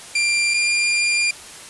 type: tone pair in turn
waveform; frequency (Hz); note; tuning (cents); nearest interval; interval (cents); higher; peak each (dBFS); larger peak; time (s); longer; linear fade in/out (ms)
sawtooth; 2377 / 2398; D7 / D7; +20 / +36; unison; 16; second; -13; neither; 0.15-0.54 / 0.54-1.31; second; 5
effects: white hiss -38 dBFS RMS until 1.69 s + resampled to 24000 Hz